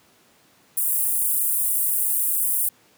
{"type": "high-pass noise", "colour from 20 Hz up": "pink", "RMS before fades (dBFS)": -22, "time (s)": [0.77, 2.69], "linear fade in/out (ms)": 5, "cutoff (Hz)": 9100, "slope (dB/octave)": 48, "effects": ["pink hiss -57 dBFS RMS until 2.97 s", "high-pass 150 Hz 12 dB/octave"]}